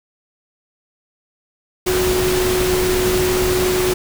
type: tone in noise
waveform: sine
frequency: 367 Hz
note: F#4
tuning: 14 cents flat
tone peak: -16 dBFS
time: 1.86-3.94 s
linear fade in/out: 10 ms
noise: pink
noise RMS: -21 dBFS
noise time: 1.86-3.94 s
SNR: +2 dB
effects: none